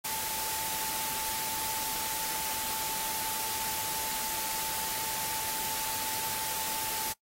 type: tone in noise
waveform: sine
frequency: 880 Hz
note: A5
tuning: in tune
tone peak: -40 dBFS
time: 0.04-7.13 s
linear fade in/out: 10 ms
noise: white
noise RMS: -34 dBFS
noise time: 0.04-7.13 s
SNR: -9 dB
effects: noise-tail reverb RT60 0.1 s tail -20 dB re dry + AAC 48 kbps